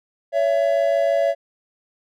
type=tone pair together; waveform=triangle; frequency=562 / 668.3 Hz; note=C#5 / E5; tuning=+24 / +24 cents; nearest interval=minor third; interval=300 cents; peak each=-17 dBFS; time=0.32-1.35 s; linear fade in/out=50 ms; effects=none